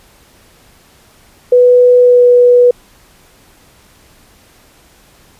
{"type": "tone with pitch glide", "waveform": "sine", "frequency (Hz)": [493.9, 489.6], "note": ["B4", "B4"], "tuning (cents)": [0, -15], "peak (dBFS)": -3, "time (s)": [1.52, 2.71], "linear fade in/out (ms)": 5, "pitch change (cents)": -15, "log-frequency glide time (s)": [2, 2.24], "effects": ["pink hiss -46 dBFS RMS until 5.39 s", "resampled to 32000 Hz"]}